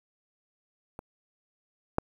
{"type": "clicks", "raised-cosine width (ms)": 1, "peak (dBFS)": [-25, -10], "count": 2, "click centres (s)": [0.991, 1.984], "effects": ["8-bit"]}